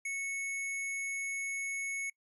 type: tone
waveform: square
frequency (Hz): 2206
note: C#7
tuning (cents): -9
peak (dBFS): -35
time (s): 0.05-2.1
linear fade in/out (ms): 5
effects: noise-tail reverb RT60 0.1 s tail -25 dB re dry + resampled to 32000 Hz